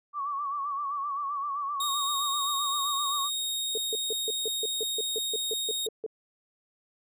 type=tone with vibrato; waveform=sine; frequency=1137 Hz; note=C#6; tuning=44 cents sharp; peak=-29 dBFS; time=0.13-3.3 s; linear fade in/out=50 ms; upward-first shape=sine; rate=7.7 Hz; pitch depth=69 cents each way
type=tone; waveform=sawtooth; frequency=3729 Hz; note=A#7; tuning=in tune; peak=-26 dBFS; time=1.8-5.87 s; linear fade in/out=5 ms
type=tone bursts; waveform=sine; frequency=440 Hz; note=A4; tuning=in tune; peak=-29 dBFS; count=14; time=3.75-6.064 s; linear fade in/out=2 ms; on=26 ms; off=150 ms
effects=none